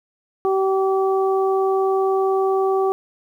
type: harmonic tone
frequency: 384.3 Hz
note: G4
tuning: 34 cents flat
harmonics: 1 / 2 / 3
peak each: -17 / -23 / -27 dBFS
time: 0.45-2.92 s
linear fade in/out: 0 ms
effects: 9-bit